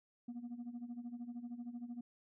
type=tone with tremolo; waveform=sine; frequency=239.8 Hz; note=A#3; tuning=49 cents sharp; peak=-38 dBFS; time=0.28-2.01 s; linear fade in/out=5 ms; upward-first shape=sine; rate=13 Hz; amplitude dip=80%; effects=tanh soft clip ceiling -40 dBFS